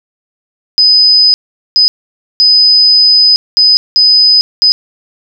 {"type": "tone bursts at uneven times", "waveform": "sine", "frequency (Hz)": 5010, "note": "D#8", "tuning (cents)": 11, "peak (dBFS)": -3, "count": 6, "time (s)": [[0.78, 1.34], [1.76, 1.88], [2.4, 3.36], [3.57, 3.77], [3.96, 4.41], [4.62, 4.72]], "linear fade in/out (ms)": 0, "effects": []}